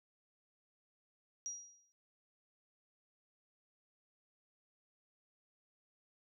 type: tone with exponential decay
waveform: sine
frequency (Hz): 5740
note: F8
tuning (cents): +47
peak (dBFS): -37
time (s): 1.46-1.92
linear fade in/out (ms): 0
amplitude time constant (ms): 100
effects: none